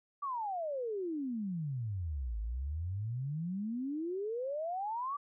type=exponential two-way sweep; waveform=sine; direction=down then up; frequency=1174.7 to 51.91 to 1174.7 Hz; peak=-34 dBFS; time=0.22-5.17 s; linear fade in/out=10 ms; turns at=2.39 s; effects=none